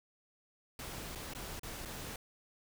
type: noise with dropouts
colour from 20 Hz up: pink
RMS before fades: -44 dBFS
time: 0.79-2.16 s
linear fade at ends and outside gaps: 2 ms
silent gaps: 1.151-1.156 / 1.336-1.349 / 1.595-1.632 / 1.852-1.856 s
effects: none